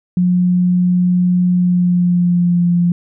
sine tone with pitch glide, 179.4 to 174.09 Hz, F3 to F3, +47 to -5 cents, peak -10 dBFS, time 0.17-2.92 s, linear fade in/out 2 ms, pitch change -52 cents, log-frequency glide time 1.52-2.67 s, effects none

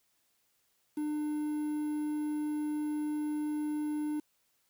triangle tone with quantisation, 300.5 Hz, D4, 40 cents sharp, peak -29 dBFS, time 0.97-4.2 s, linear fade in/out 5 ms, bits 9, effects white hiss -74 dBFS RMS until 4.69 s

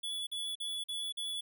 square tone bursts, 3421 Hz, A7, 49 cents flat, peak -36 dBFS, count 5, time 0.03-1.41 s, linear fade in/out 10 ms, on 240 ms, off 45 ms, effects none

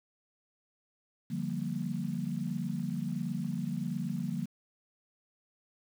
sine chord, G minor seventh, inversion second, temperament equal, 146.83 / 174.61 / 196 / 233.1 Hz, D3 / F3 / G3 / Bb3, 0 / 0 / 0 / 0 cents, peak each -38 / -36 / -38 / -37 dBFS, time 1.3-4.46 s, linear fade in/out 10 ms, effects 9-bit

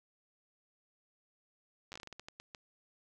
slowing click train, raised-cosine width 0.2 ms, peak -29 dBFS, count 13, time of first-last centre 1.92-2.548 s, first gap 9 ms, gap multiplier 1.29, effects none

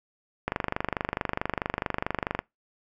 click train, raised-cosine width 0.5 ms, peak -11 dBFS, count 48, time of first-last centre 0.48-2.391 s, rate 24.6 Hz, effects noise-tail reverb RT60 0.2 s tail -25 dB re dry

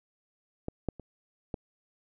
clicks, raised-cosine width 2 ms, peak -20 / -16 / -30 / -20 dBFS, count 4, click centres 0.684 / 0.887 / 0.997 / 1.542 s, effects none

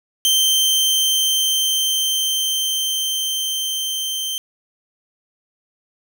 sawtooth tone with level ramp, 3124 Hz, G7, 7 cents flat, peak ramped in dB -10 to -19 dBFS, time 0.25-4.38 s, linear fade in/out 0 ms, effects none

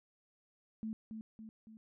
sine tone with echo, 220 Hz, A3, in tune, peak -37 dBFS, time 0.83-0.93 s, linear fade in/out 0 ms, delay 280 ms, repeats 3, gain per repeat -5 dB, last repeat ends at 1.77 s, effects none

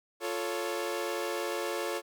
sawtooth chord, F augmented, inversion none, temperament equal with one note detuned, 349.2 / 440 / 557.3 Hz, F4 / A4 / C#5, 0 / 0 / +9 cents, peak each -32 dBFS, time 0.2-2.02 s, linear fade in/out 50 ms, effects none

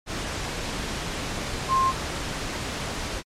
sine tone in noise, 1058 Hz, C6, 19 cents sharp, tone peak -18 dBFS, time 1.68-1.93 s, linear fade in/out 50 ms, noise pink, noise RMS -30 dBFS, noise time 0.06-3.23 s, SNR +9 dB, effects low-pass 7000 Hz 12 dB/octave + MP3 64 kbps

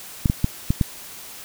clicks, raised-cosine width 5 ms, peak -5 dBFS, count 5, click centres 0.258 / 0.299 / 0.444 / 0.705 / 0.812 s, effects white hiss -39 dBFS RMS until 1.44 s

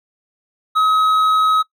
sine tone with hard clipping, 1274 Hz, D#6, 41 cents sharp, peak -13 dBFS, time 0.75-1.63 s, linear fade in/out 20 ms, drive 5 dB, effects noise-tail reverb RT60 0.1 s tail -22 dB re dry

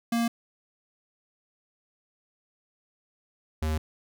square tone pair in turn, 233.1 / 78.06 Hz, A#3 / D#2, 0 / +6 cents, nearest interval octave + perfect fifth, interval 1894 cents, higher first, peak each -24 / -26 dBFS, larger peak first, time 0.12-0.28 / 3.62-3.78 s, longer neither, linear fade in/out 5 ms, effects none

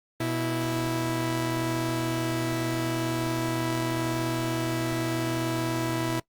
sawtooth tone pair together, 122.91 / 327.9 Hz, B2 / E4, -8 / -9 cents, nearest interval octave + perfect fourth, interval 1699 cents, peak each -26 / -24 dBFS, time 0.2-6.2 s, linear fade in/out 5 ms, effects noise-tail reverb RT60 0.1 s tail -21 dB re dry + Opus 32 kbps

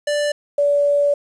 square / sine tone pair in turn, 587.3 / 575.2 Hz, D5 / D5, 0 / -36 cents, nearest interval unison, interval 36 cents, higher first, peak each -18 / -13 dBFS, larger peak second, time 0.07-0.32 / 0.58-1.14 s, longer second, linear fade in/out 5 ms, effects resampled to 22050 Hz + 8-bit

